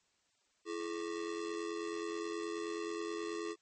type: ring-modulated tone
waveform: square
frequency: 380 Hz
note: F#4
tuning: 46 cents sharp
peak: -35 dBFS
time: 0.65-3.56 s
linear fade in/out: 50 ms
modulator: 44.7 Hz
effects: white hiss -75 dBFS RMS until 3.61 s + MP3 32 kbps